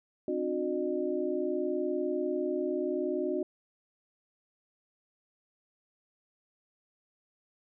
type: tone cluster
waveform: sine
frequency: 262.8 / 302.7 / 363.2 / 606 Hz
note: C4 / D#4 / F#4 / D#5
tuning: +8 / -48 / -32 / -46 cents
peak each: -37 / -35 / -31 / -36 dBFS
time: 0.28-3.43 s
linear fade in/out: 2 ms
effects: none